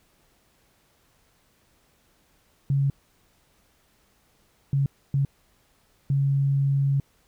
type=tone bursts at uneven times; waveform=sine; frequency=138.59 Hz; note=C#3; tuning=in tune; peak=-19 dBFS; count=4; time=2.7-2.9 / 4.73-4.86 / 5.14-5.25 / 6.1-7 s; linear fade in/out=2 ms; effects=pink hiss -64 dBFS RMS until 7.27 s